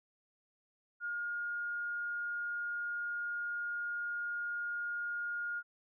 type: tone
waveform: sine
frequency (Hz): 1423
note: F6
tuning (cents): +32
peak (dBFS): -35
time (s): 1-5.63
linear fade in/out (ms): 50
effects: none